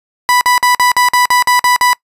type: tone bursts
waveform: 30% pulse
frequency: 987.8 Hz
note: B5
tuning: in tune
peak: -5 dBFS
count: 10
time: 0.29-1.931 s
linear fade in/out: 0 ms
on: 120 ms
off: 49 ms
effects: noise-tail reverb RT60 0.1 s tail -24 dB re dry + resampled to 32000 Hz